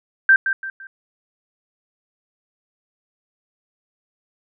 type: tone with echo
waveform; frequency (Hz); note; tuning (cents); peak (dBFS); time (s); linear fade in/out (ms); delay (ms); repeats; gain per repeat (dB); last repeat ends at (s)
sine; 1568; G6; 0; -8; 0.29-0.36; 2; 170; 3; -9; 0.87
effects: none